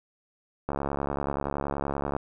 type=click train; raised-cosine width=1 ms; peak=-15 dBFS; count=105; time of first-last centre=0.69-2.165 s; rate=70.5 Hz; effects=none